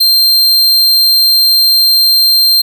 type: tone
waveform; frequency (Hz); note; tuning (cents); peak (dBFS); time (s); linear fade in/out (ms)
45% pulse; 4169; C8; -7; -5; 0-2.62; 10
effects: none